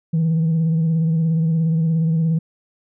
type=tone with vibrato; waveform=sine; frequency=162.2 Hz; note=E3; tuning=28 cents flat; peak=-13 dBFS; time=0.13-2.39 s; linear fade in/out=10 ms; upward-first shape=sine; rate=17 Hz; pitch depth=44 cents each way; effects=tanh soft clip ceiling -13 dBFS